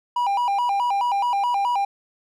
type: tone with vibrato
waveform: triangle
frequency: 880 Hz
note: A5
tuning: in tune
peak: -17 dBFS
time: 0.16-1.85 s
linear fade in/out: 5 ms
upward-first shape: square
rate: 4.7 Hz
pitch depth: 170 cents each way
effects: none